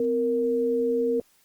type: tone pair together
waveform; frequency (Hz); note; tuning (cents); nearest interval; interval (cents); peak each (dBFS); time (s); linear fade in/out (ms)
sine; 255.2 / 466.2; C4 / A#4; -43 / 0; minor seventh; 1043; -28 / -22; 0-1.2; 2
effects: white hiss -62 dBFS RMS until 1.44 s + Opus 24 kbps